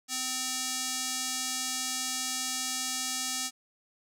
square tone with band-pass filter, 257.5 Hz, C4, 28 cents flat, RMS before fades -33 dBFS, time 0.08-3.51 s, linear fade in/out 50 ms, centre 6900 Hz, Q 1.5, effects none

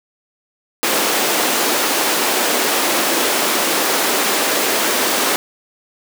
pink high-pass noise, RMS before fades -17 dBFS, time 0.83-5.36 s, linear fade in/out 0 ms, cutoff 280 Hz, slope 24 dB/octave, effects none

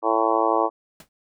harmonic tone, 111.9 Hz, A2, 30 cents sharp, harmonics 3 / 4 / 5 / 6 / 7 / 8 / 9 / 10, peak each -26 / -26 / -26 / -26 / -26 / -26 / -26 / -26 dBFS, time 0.02-0.7 s, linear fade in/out 50 ms
pink noise with exponential decay, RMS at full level -39 dBFS, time 1-1.09 s, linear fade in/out 2 ms, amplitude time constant 19 ms
effects none

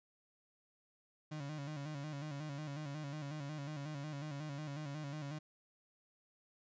35% pulse tone with vibrato, 146.83 Hz, D3, in tune, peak -40 dBFS, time 1.31-5.39 s, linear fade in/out 10 ms, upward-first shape square, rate 5.5 Hz, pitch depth 77 cents each way, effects resampled to 16000 Hz

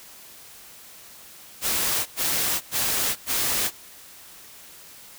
white noise bursts, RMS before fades -24 dBFS, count 4, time 1.61-3.71 s, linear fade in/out 50 ms, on 450 ms, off 100 ms, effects white hiss -46 dBFS RMS until 5.18 s

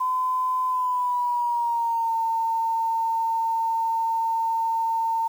sine tone with pitch glide, 1018 to 906.9 Hz, C6 to A#5, -48 to -48 cents, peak -21 dBFS, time 0-5.28 s, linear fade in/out 10 ms, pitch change -200 cents, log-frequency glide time 0.69-2.14 s, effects 8-bit

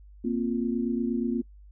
sine chord, Bb suspended second, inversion none, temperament equal, 233.1 / 261.6 / 349.2 Hz, Bb3 / C4 / F4, 0 / 0 / 0 cents, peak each -27 / -30 / -32 dBFS, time 0.24-1.42 s, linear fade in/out 10 ms, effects noise-tail reverb RT60 0.1 s tail -25 dB re dry + added 50 Hz sine -47 dBFS peak until 1.71 s

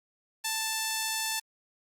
5% pulse tone, 883 Hz, A5, 6 cents sharp, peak -17 dBFS, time 0.44-1.4 s, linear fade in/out 10 ms, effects Opus 32 kbps

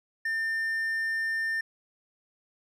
triangle tone, 1800 Hz, A6, 39 cents sharp, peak -25 dBFS, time 0.25-1.61 s, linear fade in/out 5 ms, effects none

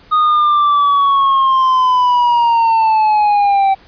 triangle linear sweep, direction down, 1243 to 771 Hz, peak -7 dBFS, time 0.11-3.75 s, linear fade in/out 20 ms, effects pink hiss -45 dBFS RMS until 3.87 s + resampled to 11025 Hz

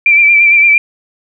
sine tone with vibrato, 2349 Hz, D7, in tune, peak -4 dBFS, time 0.06-0.78 s, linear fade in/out 2 ms, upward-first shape sine, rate 8.8 Hz, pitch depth 37 cents each way, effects none

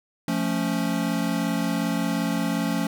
square chord, F augmented, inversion none, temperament equal, 174.61 / 220 / 277.2 Hz, F3 / A3 / C#4, 0 / 0 / 0 cents, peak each -28 dBFS, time 0.28-2.87 s, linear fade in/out 2 ms, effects none

